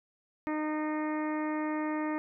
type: harmonic tone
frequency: 306.6 Hz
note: D#4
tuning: 25 cents flat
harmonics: 1 / 2 / 3 / 4 / 5 / 6 / 7 / 8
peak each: -31 / -39 / -39 / -42 / -51 / -43 / -47 / -54 dBFS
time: 0.47-2.18 s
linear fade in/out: 0 ms
effects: none